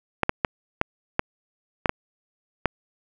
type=clicks; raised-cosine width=0.5 ms; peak=-4 dBFS; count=8; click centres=0.233 / 0.294 / 0.448 / 0.814 / 1.194 / 1.858 / 1.894 / 2.657 s; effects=none